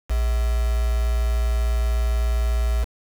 sine tone with quantisation, 58.27 Hz, A#1, in tune, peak -18 dBFS, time 0.09-2.85 s, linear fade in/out 20 ms, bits 5, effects none

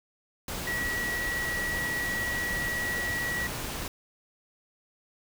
sine tone in noise, 1927 Hz, B6, 43 cents flat, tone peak -29 dBFS, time 0.67-3.47 s, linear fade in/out 2 ms, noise pink, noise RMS -35 dBFS, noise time 0.48-3.88 s, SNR +3 dB, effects none

